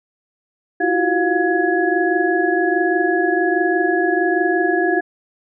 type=tone cluster; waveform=sine; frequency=328.1 / 353 / 374.3 / 710 / 1680 Hz; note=E4 / F4 / F#4 / F5 / G#6; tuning=-8 / +19 / +20 / +28 / +19 cents; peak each=-21 dBFS; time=0.8-5.01 s; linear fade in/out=10 ms; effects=none